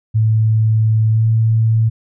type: tone with pitch glide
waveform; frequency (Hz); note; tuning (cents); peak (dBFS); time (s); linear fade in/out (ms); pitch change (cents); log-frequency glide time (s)
sine; 110 to 111.99; A2 to A2; 0 to +31; -10; 0.14-1.9; 20; +31; 1.11-1.24
effects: none